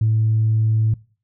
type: tone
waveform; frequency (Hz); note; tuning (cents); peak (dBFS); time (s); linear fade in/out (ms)
sine; 110; A2; 0; -13; 0.01-0.94; 5
effects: noise-tail reverb RT60 0.4 s tail -23 dB re dry + tanh soft clip ceiling -10 dBFS